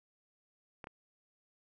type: clicks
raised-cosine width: 0.5 ms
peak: -30 dBFS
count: 2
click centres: 0.842 / 0.871 s
effects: none